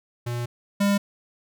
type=tone pair in turn; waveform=square; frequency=120.1 / 201.1 Hz; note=B2 / G3; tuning=-48 / +44 cents; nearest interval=major sixth; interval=892 cents; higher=second; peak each=-27 / -19 dBFS; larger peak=second; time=0.26-0.46 / 0.8-0.98 s; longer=first; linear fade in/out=10 ms; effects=none